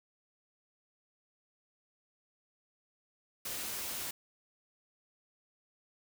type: noise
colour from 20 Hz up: white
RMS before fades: -39 dBFS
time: 3.45-4.11 s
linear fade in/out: 5 ms
effects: none